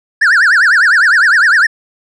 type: tone with vibrato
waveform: triangle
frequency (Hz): 1602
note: G6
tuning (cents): +37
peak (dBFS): -4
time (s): 0.21-1.67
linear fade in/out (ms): 10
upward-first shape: triangle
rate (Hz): 9.9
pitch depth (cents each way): 300
effects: resampled to 22050 Hz